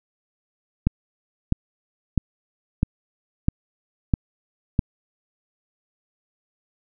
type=click train; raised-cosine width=5 ms; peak=-5 dBFS; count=7; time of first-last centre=0.87-4.792 s; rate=1.53 Hz; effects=none